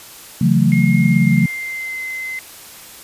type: chord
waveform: sine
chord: F# minor seventh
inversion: second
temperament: just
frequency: 138.75 / 166.5 / 185 / 222 Hz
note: C#3 / E3 / F#3 / A3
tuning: +2 / +18 / 0 / +16 cents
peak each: -16 dBFS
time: 0.41-1.46 s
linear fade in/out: 5 ms
type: tone with pitch glide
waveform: sine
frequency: 2143 to 2060 Hz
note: C7 to C7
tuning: +41 to -28 cents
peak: -23 dBFS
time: 0.72-2.39 s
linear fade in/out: 0 ms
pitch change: -69 cents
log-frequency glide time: 0.98-2.01 s
effects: white hiss -38 dBFS RMS until 3.03 s + resampled to 32000 Hz